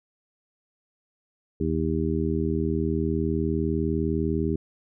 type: harmonic tone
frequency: 79.9 Hz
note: D#2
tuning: 47 cents sharp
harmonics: 1 / 2 / 3 / 4 / 5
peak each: -29 / -29 / -29 / -29 / -29 dBFS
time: 1.6-4.56 s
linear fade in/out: 5 ms
effects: none